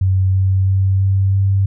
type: tone with pitch steps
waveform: sine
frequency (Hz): 94.5 / 95.27 / 96.04 / 96.82 / 97.61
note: F#2 / G2 / G2 / G2 / G2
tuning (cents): +37 / -49 / -35 / -21 / -7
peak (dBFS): -11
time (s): 0.01-1.66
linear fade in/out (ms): 5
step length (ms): 330
effects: none